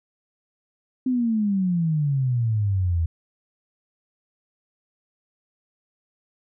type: exponential sweep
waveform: sine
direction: down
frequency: 261.1 to 80.5 Hz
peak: -19 dBFS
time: 1.06-3.06 s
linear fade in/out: 5 ms
effects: none